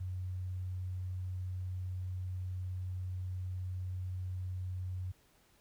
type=tone; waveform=sine; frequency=91.9 Hz; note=F#2; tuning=11 cents flat; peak=-36 dBFS; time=0-5.12 s; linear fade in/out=10 ms; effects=pink hiss -68 dBFS RMS until 5.6 s